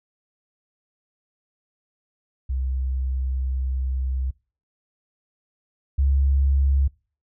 sine tone pair in turn, 65 / 68.62 Hz, C2 / C#2, -11 / -17 cents, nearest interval minor second, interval 94 cents, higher second, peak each -22 / -16 dBFS, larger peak second, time 2.49-4.31 / 5.98-6.88 s, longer first, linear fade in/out 10 ms, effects noise-tail reverb RT60 0.4 s tail -25 dB re dry

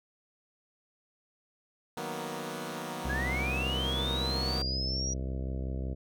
10% pulse chord, B major seventh, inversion first, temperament equal, 155.56 / 185 / 233.1 / 246.9 Hz, D#3 / F#3 / A#3 / B3, 0 / 0 / 0 / 0 cents, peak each -33 dBFS, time 1.97-4.62 s, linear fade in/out 2 ms
harmonic tone, 65.41 Hz, C2, in tune, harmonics 1 / 2 / 3 / 4 / 5 / 6 / 7 / 8 / 9 / 10, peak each -33 / -39 / -43 / -45 / -47 / -49 / -50 / -51 / -52 / -53 dBFS, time 3.04-5.95 s, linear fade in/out 20 ms
sine linear sweep, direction up, 1622 to 5800 Hz, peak -32 dBFS, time 3.09-5.14 s, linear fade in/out 10 ms
effects none

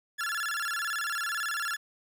40% pulse tone with vibrato, 1533 Hz, G6, 39 cents flat, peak -29 dBFS, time 0.18-1.77 s, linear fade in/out 20 ms, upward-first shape square, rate 18 Hz, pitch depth 190 cents each way, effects 11-bit

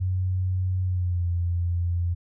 sine tone with pitch glide, 92.5 to 86.81 Hz, F#2 to F2, 0 to -10 cents, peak -22 dBFS, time 0-2.15 s, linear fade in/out 20 ms, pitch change -110 cents, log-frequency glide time 0.83-1.27 s, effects none

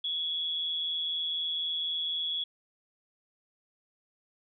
sine tone with amplitude modulation, 3368 Hz, G#7, 24 cents sharp, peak -27 dBFS, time 0.04-2.44 s, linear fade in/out 5 ms, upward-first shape sine, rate 164 Hz, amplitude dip 50%, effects none

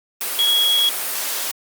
sine tone in noise, 3322 Hz, G#7, in tune, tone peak -14 dBFS, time 0.39-0.89 s, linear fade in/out 0 ms, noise white, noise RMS -24 dBFS, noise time 0.21-1.51 s, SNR +7 dB, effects high-pass 400 Hz 12 dB/octave + Opus 32 kbps

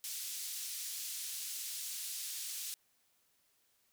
white band-pass noise, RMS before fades -42 dBFS, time 0.04-2.74 s, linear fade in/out 0 ms, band 3700 to 12000 Hz, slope 12 dB/octave, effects white hiss -74 dBFS RMS until 3.92 s

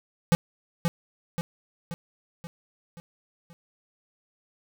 square tone with echo, 170 Hz, F3, 46 cents flat, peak -17 dBFS, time 0.32-0.35 s, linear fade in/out 0 ms, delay 530 ms, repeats 6, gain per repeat -5 dB, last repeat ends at 3.53 s, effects none

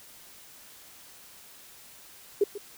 sine tone with echo, 406.3 Hz, G#4, 38 cents flat, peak -18 dBFS, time 2.41-2.44 s, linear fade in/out 5 ms, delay 140 ms, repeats 1, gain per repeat -15 dB, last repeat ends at 2.58 s, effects white hiss -51 dBFS RMS until 2.77 s

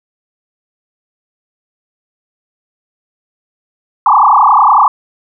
sine tone with frequency modulation, 1000 Hz, B5, 21 cents sharp, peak -4 dBFS, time 4.06-4.88 s, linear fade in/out 2 ms, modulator 30.9 Hz, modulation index 6.2, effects none

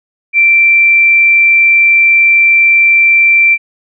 sine tone, 2349 Hz, D7, in tune, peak -4 dBFS, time 0.33-3.58 s, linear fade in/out 50 ms, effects none

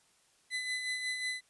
30% pulse tone with tremolo, 2009 Hz, B6, 29 cents sharp, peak -29 dBFS, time 0.5-1.41 s, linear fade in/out 50 ms, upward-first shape sine, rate 5.5 Hz, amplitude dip 45%, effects white hiss -68 dBFS RMS until 1.49 s + resampled to 24000 Hz

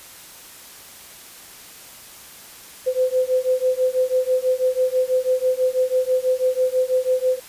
sine beating tone pair, 508 / 514.1 Hz, B4 / C5, +49 / -31 cents, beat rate 6.1 Hz, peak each -20 dBFS, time 2.86-7.4 s, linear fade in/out 20 ms, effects white hiss -42 dBFS RMS until 7.48 s + resampled to 32000 Hz

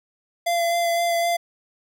square tone with vibrato, 684 Hz, F5, 36 cents flat, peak -20 dBFS, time 0.46-1.37 s, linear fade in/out 10 ms, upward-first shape sine, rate 3.9 Hz, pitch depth 15 cents each way, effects none

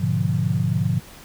sine chord, G# diminished seventh, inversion none, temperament equal, 103.83 / 123.47 / 146.83 / 174.61 Hz, G#2 / B2 / D3 / F3, 0 / 0 / 0 / 0 cents, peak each -24 dBFS, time 0-1 s, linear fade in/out 10 ms, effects pink hiss -44 dBFS RMS until 1.24 s

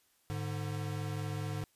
square tone pair together, 103.83 / 148.49 Hz, G#2 / D3, 0 / +19 cents, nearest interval tritone, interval 619 cents, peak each -38 / -39 dBFS, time 0.3-1.64 s, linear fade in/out 0 ms, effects white hiss -71 dBFS RMS until 1.75 s + resampled to 32000 Hz

